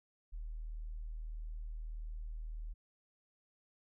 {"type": "tone", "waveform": "sine", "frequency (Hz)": 39.19, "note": "D#1", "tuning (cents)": 13, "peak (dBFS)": -40, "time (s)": [0.32, 2.74], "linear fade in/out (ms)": 20, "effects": []}